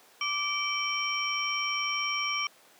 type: tone cluster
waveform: sine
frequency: 1170 / 2318 / 3084 / 5580 Hz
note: D6 / D7 / G7 / F8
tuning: -7 / -23 / -29 / -2 cents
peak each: -33 / -31 / -35 / -35 dBFS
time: 0.21-2.47 s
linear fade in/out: 2 ms
effects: pink hiss -57 dBFS RMS until 2.79 s + high-pass 400 Hz 12 dB/octave